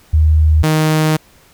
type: tone pair in turn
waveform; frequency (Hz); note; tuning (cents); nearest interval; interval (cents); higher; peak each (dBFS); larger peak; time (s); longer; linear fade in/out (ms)
sine / sawtooth; 77.8 / 155.97; D#2 / D#3; 0 / +5; octave; 1205; second; -7; neither; 0.13-0.63 / 0.63-1.17; second; 10
effects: pink hiss -48 dBFS RMS until 1.53 s